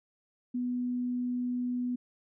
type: tone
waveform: sine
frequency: 246.9 Hz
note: B3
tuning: in tune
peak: -29 dBFS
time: 0.54-1.96 s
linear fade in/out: 10 ms
effects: none